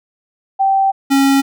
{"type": "tone pair in turn", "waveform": ["sine", "square"], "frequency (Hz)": [778, 274], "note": ["G5", "C#4"], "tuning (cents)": [-13, -20], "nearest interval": "octave + tritone", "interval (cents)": 1807, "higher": "first", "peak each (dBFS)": -10, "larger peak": "neither", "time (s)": [[0.59, 0.92], [1.1, 1.42]], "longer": "first", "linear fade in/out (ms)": 20, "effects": []}